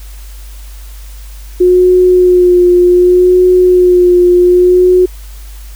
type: tone with vibrato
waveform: sine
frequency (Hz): 360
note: F#4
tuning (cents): -47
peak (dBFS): -3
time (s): 1.6-5.06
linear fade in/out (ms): 10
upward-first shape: sine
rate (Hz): 0.66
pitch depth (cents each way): 23
effects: added 50 Hz sine -26 dBFS peak until 5.75 s + white hiss -39 dBFS RMS until 5.75 s